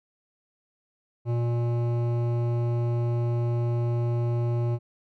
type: tone with hard clipping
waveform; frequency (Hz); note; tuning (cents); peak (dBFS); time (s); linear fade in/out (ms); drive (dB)
triangle; 118.9; A#2; +35; -25; 1.25-4.79; 50; 17
effects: none